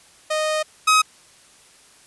sawtooth tone pair in turn, 619 / 1266.9 Hz, D#5 / D#6, -9 / +31 cents, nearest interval octave, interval 1240 cents, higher second, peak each -16 / -9 dBFS, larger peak second, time 0.3-0.63 / 0.87-1.02 s, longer first, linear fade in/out 10 ms, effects white hiss -51 dBFS RMS until 2.06 s + resampled to 24000 Hz

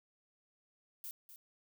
violet noise with echo, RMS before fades -45 dBFS, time 1.04-1.11 s, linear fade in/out 0 ms, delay 250 ms, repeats 1, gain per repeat -10 dB, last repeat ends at 1.36 s, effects none

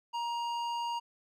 triangle tone with hard clipping, 942 Hz, A#5, 18 cents sharp, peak -34 dBFS, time 0.13-1 s, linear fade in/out 20 ms, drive 15 dB, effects none

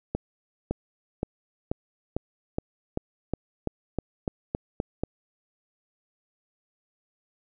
accelerating click train, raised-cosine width 2 ms, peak -13 dBFS, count 14, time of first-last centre 0.15-5.036 s, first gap 560 ms, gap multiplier 0.93, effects none

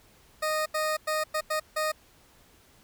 20% pulse tone bursts at uneven times, 619 Hz, D#5, 9 cents flat, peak -21 dBFS, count 6, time 0.42-0.66 / 0.74-0.97 / 1.07-1.24 / 1.34-1.41 / 1.5-1.6 / 1.76-1.92 s, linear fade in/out 10 ms, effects pink hiss -59 dBFS RMS until 2.83 s

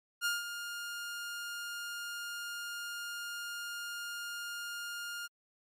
sawtooth tone with ADSR envelope, 1412 Hz, F6, 19 cents sharp, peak -25 dBFS, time 0.21-5.28 s, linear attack 44 ms, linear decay 170 ms, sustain -10 dB, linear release 27 ms, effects MP3 64 kbps

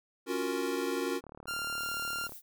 square chord, Gb major seventh, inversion second, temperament equal, 277.2 / 349.2 / 370 / 466.2 Hz, Db4 / F4 / Gb4 / Bb4, 0 / 0 / 0 / 0 cents, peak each -37 dBFS, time 0.26-1.21 s, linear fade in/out 50 ms
click train, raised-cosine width 1 ms, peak -33 dBFS, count 41, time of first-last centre 1.24-2.321 s, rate 37 Hz
sawtooth tone, 1393 Hz, F6, 5 cents flat, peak -30 dBFS, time 1.47-2.28 s, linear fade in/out 20 ms
violet noise, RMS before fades -47 dBFS, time 1.76-2.42 s, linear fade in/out 50 ms
effects none

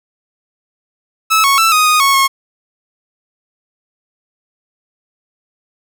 sawtooth tone with pitch steps, 1302 / 1105 / 1328 / 1247 / 1239 / 1103 / 1087 Hz, E6 / C#6 / E6 / D#6 / D#6 / C#6 / C#6, -22 / -6 / +12 / +3 / -8 / -9 / -34 cents, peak -5 dBFS, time 1.3-2.28 s, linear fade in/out 20 ms, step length 140 ms, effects none

